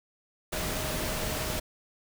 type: tone in noise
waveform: sine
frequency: 622.3 Hz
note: D#5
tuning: in tune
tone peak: -40 dBFS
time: 0.52-1.6 s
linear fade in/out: 10 ms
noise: pink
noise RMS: -32 dBFS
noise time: 0.52-1.6 s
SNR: -11 dB
effects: none

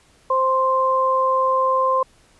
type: tone pair together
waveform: sine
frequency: 523.3 / 1046.6 Hz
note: C5 / C6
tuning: 0 / 0 cents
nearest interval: octave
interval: 1200 cents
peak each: -20 / -17 dBFS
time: 0.3-2.03 s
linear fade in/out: 5 ms
effects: pink hiss -55 dBFS RMS until 2.39 s + resampled to 24000 Hz

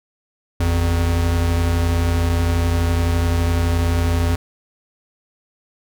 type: tone pair together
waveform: square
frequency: 53.42 / 85 Hz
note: G#1 / F2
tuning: +50 / -46 cents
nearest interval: minor sixth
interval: 804 cents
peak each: -23 / -17 dBFS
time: 0.6-4.36 s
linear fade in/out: 5 ms
effects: none

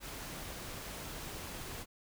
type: noise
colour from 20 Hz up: pink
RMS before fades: -44 dBFS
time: 0-1.86 s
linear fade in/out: 50 ms
effects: none

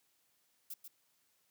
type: noise with echo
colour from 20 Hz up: violet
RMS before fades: -44 dBFS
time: 0.7-0.74 s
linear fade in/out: 5 ms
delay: 140 ms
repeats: 1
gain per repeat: -6 dB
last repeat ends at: 0.88 s
effects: white hiss -75 dBFS RMS until 1.5 s + high-pass 80 Hz 12 dB/octave

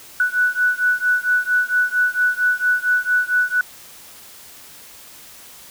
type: beating tone pair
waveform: sine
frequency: 1480 / 1484.4 Hz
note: F#6 / F#6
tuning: 0 / +5 cents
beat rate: 4.4 Hz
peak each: -18 / -19 dBFS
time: 0.2-3.61 s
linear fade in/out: 2 ms
effects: white hiss -42 dBFS RMS until 5.7 s

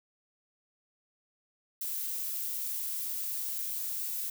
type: noise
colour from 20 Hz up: violet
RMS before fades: -35 dBFS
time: 1.81-4.3 s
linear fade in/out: 5 ms
effects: none

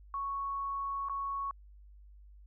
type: tone with dropouts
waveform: sine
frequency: 1108.7 Hz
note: C#6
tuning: in tune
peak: -33 dBFS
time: 0.14-1.51 s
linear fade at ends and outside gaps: 1 ms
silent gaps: 1.086-1.096 s
effects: added 50 Hz sine -52 dBFS peak until 2.46 s

